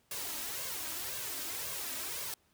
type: noise with flanger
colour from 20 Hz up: white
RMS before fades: -39 dBFS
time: 0.11-2.34 s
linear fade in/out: 2 ms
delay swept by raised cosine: 1.8 to 3.2 ms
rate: 1.9 Hz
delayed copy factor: +0.6
effects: pink hiss -71 dBFS RMS until 2.53 s + high-pass 60 Hz 12 dB/octave